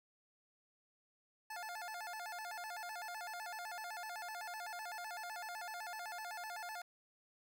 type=tone with vibrato; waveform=25% pulse; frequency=784 Hz; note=G5; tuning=in tune; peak=-40 dBFS; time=1.5-6.82 s; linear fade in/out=5 ms; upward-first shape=square; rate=7.9 Hz; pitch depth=180 cents each way; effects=none